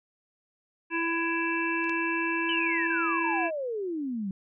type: harmonic tone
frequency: 332.8 Hz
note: E4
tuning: 17 cents sharp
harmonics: 1 / 3 / 5 / 7 / 8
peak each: -30 / -33 / -32 / -36 / -32 dBFS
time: 0.9-3.51 s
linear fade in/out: 50 ms
type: clicks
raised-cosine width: 0.2 ms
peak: -34 / -24 dBFS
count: 2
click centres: 1.842 / 1.895 s
type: exponential sweep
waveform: sine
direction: down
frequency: 3069 to 185 Hz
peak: -29 dBFS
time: 2.49-4.31 s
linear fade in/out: 2 ms
effects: none

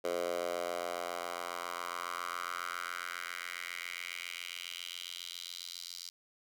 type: tone with high-pass filter sweep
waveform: 10% pulse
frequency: 87.31 Hz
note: F2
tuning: in tune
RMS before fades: -40 dBFS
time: 0.04-6.1 s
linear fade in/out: 10 ms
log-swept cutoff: 500 to 4700 Hz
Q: 3
effects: none

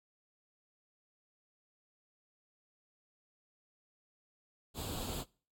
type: noise with comb filter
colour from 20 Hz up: pink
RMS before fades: -40 dBFS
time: 4.74-5.25 s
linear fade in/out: 50 ms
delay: 0.26 ms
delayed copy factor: +0.7
effects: noise-tail reverb RT60 0.4 s tail -23 dB re dry + AAC 64 kbps

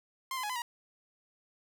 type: tone with pitch steps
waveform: sawtooth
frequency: 1054 / 1023 / 837 / 1011 / 952 Hz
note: C6 / C6 / G#5 / B5 / A#5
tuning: +12 / -39 / +13 / +40 / +36 cents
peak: -30 dBFS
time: 0.31-0.62 s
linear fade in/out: 2 ms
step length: 62 ms
effects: none

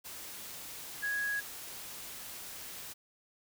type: tone in noise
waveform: sine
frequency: 1661.2 Hz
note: G#6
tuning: in tune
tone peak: -31 dBFS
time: 1.02-1.41 s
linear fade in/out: 20 ms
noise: white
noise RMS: -45 dBFS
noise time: 0.04-2.94 s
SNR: +11 dB
effects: none

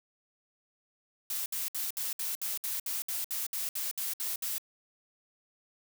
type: noise bursts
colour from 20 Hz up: blue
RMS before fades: -34 dBFS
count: 15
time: 1.3-4.582 s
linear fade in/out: 2 ms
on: 160 ms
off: 63 ms
effects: none

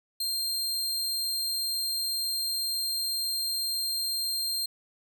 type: tone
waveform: sawtooth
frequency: 4186 Hz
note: C8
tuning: in tune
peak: -25 dBFS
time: 0.2-4.66 s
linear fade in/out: 5 ms
effects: none

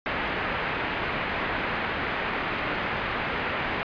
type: low-pass noise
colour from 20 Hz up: white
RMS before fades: -29 dBFS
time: 0.06-3.83 s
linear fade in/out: 0 ms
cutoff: 2400 Hz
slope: 24 dB/octave
effects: resampled to 11025 Hz

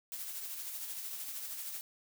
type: noise with tremolo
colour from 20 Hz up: blue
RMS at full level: -40 dBFS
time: 0.12-1.81 s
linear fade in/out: 0 ms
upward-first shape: triangle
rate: 13 Hz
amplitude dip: 45%
effects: none

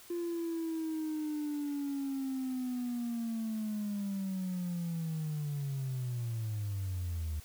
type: linear sweep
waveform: triangle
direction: down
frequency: 347.9 to 74.7 Hz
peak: -30 dBFS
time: 0.1-7.4 s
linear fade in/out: 5 ms
effects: tanh soft clip ceiling -29 dBFS + white hiss -55 dBFS RMS until 7.44 s

